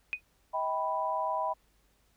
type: tone with exponential decay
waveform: sine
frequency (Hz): 2489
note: D#7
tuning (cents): 0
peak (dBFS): -25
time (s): 0.13-0.21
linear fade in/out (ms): 0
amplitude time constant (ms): 16
type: chord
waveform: sine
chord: Eb augmented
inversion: none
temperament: equal with one note detuned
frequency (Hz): 636.8 / 784 / 987.8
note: Eb5 / G5 / B5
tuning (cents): +40 / 0 / 0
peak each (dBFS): -34 / -35 / -31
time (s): 0.53-1.54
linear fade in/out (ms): 20
effects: added 50 Hz sine -70 dBFS peak until 2.16 s + pink hiss -70 dBFS RMS until 2.16 s